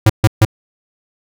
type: tone bursts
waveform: square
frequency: 108.2 Hz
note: A2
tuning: 29 cents flat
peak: -6 dBFS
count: 3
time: 0.06-0.451 s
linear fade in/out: 5 ms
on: 37 ms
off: 140 ms
effects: none